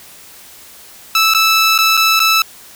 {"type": "tone with dropouts", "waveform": "15% pulse", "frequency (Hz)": 1314, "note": "E6", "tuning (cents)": -6, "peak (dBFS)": -3, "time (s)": [1.15, 2.42], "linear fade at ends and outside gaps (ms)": 2, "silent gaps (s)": [[1.338, 1.347], [1.779, 1.787], [1.97, 1.974], [2.194, 2.201]], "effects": ["white hiss -39 dBFS RMS until 2.75 s"]}